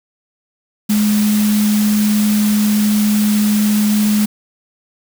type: tone in noise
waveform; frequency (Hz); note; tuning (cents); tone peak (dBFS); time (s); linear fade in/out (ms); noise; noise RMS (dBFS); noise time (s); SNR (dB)
sine; 210.4; G#3; +23; -11; 0.89-4.26; 10; white; -24; 0.89-4.26; +10
effects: none